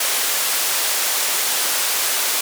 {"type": "band-pass noise", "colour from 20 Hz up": "white", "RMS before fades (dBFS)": -20, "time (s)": [0, 2.41], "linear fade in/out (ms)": 5, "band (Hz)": [470, 14000], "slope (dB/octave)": 12, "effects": []}